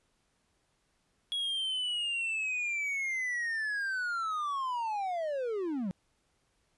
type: linear sweep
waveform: triangle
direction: down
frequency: 3340 to 174.1 Hz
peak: -29 dBFS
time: 1.32-5.91 s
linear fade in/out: 0 ms
effects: pink hiss -74 dBFS RMS until 6.77 s + resampled to 24000 Hz